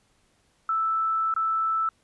sine tone with dropouts, 1318.5 Hz, E6, in tune, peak -22 dBFS, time 0.69-1.89 s, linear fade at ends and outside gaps 2 ms, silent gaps 1.34-1.363 s, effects pink hiss -66 dBFS RMS until 2.03 s + resampled to 24000 Hz

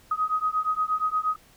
sine beating tone pair, 1253 / 1261.5 Hz, D#6 / D#6, +12 / +23 cents, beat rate 8.5 Hz, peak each -26 dBFS, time 0.11-1.36 s, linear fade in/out 5 ms, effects pink hiss -56 dBFS RMS until 1.56 s

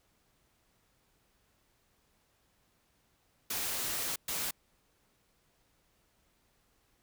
white noise bursts at uneven times, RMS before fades -35 dBFS, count 2, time 3.5-4.16 / 4.28-4.51 s, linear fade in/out 5 ms, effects pink hiss -72 dBFS RMS until 7.02 s

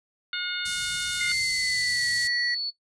harmonic tone, 720 Hz, F#5, 47 cents flat, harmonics 2 / 3 / 4 / 5 / 6, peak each -31 / -36 / -36 / -33 / -37 dBFS, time 0.33-1.32 s, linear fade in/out 2 ms
white band-stop noise, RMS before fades -31 dBFS, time 0.65-2.28 s, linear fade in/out 10 ms, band 170 to 4100 Hz, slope 24 dB/octave
triangle tone with pitch glide, 2100 to 1936.9 Hz, C7 to B6, +6 to -34 cents, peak -25 dBFS, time 1.2-2.55 s, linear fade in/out 10 ms, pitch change -140 cents, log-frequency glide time 1.31-2.06 s
sine tone, 4435 Hz, C#8, in tune, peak -26 dBFS, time 1.28-2.71 s, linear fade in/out 20 ms
effects noise-tail reverb RT60 0.1 s tail -17 dB re dry + resampled to 22050 Hz

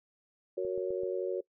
sine chord, F# major, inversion none, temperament just, 370 / 462.5 / 555 Hz, F#4 / A#4 / C#5, 0 / -14 / +2 cents, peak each -33 / -36 / -36 dBFS, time 0.57-1.41 s, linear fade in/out 10 ms
click train, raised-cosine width 2 ms, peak -36 dBFS, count 4, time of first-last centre 0.65-1.034 s, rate 7.82 Hz
effects noise-tail reverb RT60 0.1 s tail -21 dB re dry

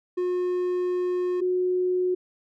triangle / sine tone pair in turn, 360 / 364.4 Hz, F#4 / F#4, -47 / -26 cents, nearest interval unison, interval 21 cents, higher second, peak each -21 dBFS, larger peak neither, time 0.17-1.41 / 1.41-2.15 s, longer first, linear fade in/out 10 ms, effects none

